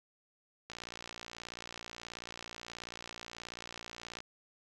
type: click train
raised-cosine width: 0.2 ms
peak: -26 dBFS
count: 206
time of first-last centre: 0.7-4.204 s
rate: 58.5 Hz
effects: none